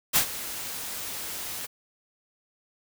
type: noise with ADSR envelope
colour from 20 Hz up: white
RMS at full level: -19 dBFS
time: 0.13-1.67 s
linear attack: 31 ms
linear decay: 91 ms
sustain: -16 dB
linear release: 19 ms
effects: none